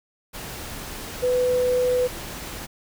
sine tone in noise, 499 Hz, B4, 18 cents sharp, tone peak -18 dBFS, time 1.22-2.08 s, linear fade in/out 20 ms, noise pink, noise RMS -35 dBFS, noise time 0.33-2.67 s, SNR +14 dB, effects none

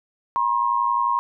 sine tone pair together, 959.8 / 1071 Hz, B5 / C6, -50 / +40 cents, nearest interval major second, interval 190 cents, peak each -21 dBFS, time 0.36-1.19 s, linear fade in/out 0 ms, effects none

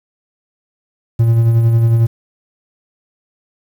triangle tone with tremolo, 115.1 Hz, A#2, 22 cents flat, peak -5 dBFS, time 1.19-2.07 s, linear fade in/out 10 ms, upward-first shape sine, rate 11 Hz, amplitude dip 35%, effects 7-bit

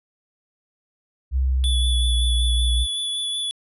sine tone with pitch glide, 65.41 to 61.03 Hz, C2 to B1, 0 to -20 cents, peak -17 dBFS, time 1.31-2.87 s, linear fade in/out 50 ms, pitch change -120 cents, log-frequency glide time 1.45-2.14 s
square tone with vibrato, 3438 Hz, A7, 41 cents flat, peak -24 dBFS, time 1.64-3.51 s, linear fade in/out 0 ms, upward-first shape sine, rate 5.3 Hz, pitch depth 13 cents each way
effects resampled to 32000 Hz

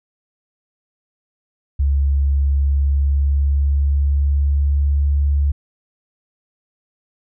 sine tone with pitch glide, 69.7 to 71.33 Hz, C#2 to D2, +10 to -50 cents, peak -13 dBFS, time 1.79-5.52 s, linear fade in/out 10 ms, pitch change +40 cents, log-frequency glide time 2.55-5.2 s, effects none

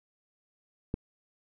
click, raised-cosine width 3 ms, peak -17 dBFS, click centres 0.941 s, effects none

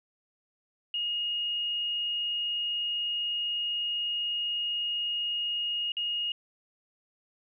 sine tone with dropouts, 2864 Hz, F7, 43 cents sharp, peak -28 dBFS, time 0.94-6.32 s, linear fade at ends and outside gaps 2 ms, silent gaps 5.92-5.968 s, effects none

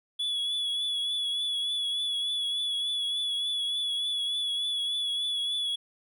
triangle tone with vibrato, 3400 Hz, G#7, 40 cents sharp, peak -26 dBFS, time 0.19-5.76 s, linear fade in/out 10 ms, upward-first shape triangle, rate 3.4 Hz, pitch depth 37 cents each way, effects none

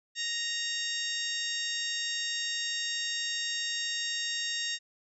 harmonic tone with a mistuned harmonic, 932.3 Hz, A#5, in tune, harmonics 2 / 3 / 4 / 5 / 6 / 7 / 8, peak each -37 / -39 / -35 / -43 / -38 / -42 / -42 dBFS, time 0.15-4.79 s, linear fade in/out 50 ms, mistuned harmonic 6, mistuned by -19 cents, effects none

